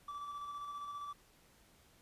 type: tone with tremolo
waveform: triangle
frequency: 1159 Hz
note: D6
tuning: 23 cents flat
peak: -39 dBFS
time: 0.08-1.13 s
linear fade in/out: 5 ms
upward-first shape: square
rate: 15 Hz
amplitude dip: 30%
effects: pink hiss -66 dBFS RMS until 2.01 s + resampled to 32000 Hz